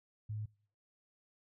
sine tone, 106.9 Hz, A2, 49 cents flat, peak -37 dBFS, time 0.29-0.46 s, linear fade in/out 10 ms, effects noise-tail reverb RT60 0.6 s tail -26 dB re dry

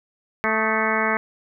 harmonic tone with a mistuned harmonic, 219.9 Hz, A3, 1 cent flat, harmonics 1 / 2 / 3 / 4 / 5 / 6 / 7 / 8 / 9 / 10, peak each -28 / -28 / -28 / -28 / -28 / -28 / -28 / -28 / -28 / -28 dBFS, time 0.44-1.17 s, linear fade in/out 0 ms, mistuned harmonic 6, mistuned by -60 cents, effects none

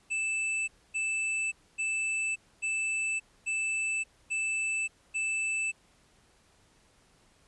square tone bursts, 2637 Hz, E7, in tune, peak -29 dBFS, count 7, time 0.1-5.72 s, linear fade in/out 20 ms, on 580 ms, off 260 ms, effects pink hiss -64 dBFS RMS until 7.47 s + resampled to 24000 Hz

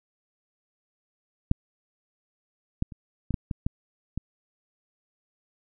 clicks, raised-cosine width 5 ms, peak -7 / -12 / -29 / -16 / -12 / -16 / -13 / -17 dBFS, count 8, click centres 1.514 / 2.824 / 2.922 / 3.307 / 3.342 / 3.512 / 3.665 / 4.176 s, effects none

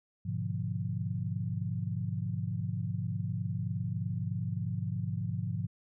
sine chord, G# diminished seventh, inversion none, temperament equal, 103.83 / 123.47 / 146.83 / 174.61 Hz, G#2 / B2 / D3 / F3, 0 / 0 / 0 / 0 cents, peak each -35 / -37 / -39 / -37 dBFS, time 0.25-5.67 s, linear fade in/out 10 ms, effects none

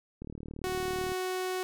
click train, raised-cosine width 3 ms, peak -28 dBFS, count 35, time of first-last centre 0.22-1.119 s, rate 37.8 Hz
sawtooth tone, 370 Hz, F#4, in tune, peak -27 dBFS, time 0.64-1.63 s, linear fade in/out 0 ms
effects none

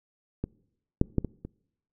clicks, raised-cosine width 3 ms, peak -16 / -7 / -10 / -18 / -24 dBFS, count 5, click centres 0.44 / 1.014 / 1.183 / 1.247 / 1.45 s, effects noise-tail reverb RT60 0.8 s tail -25 dB re dry

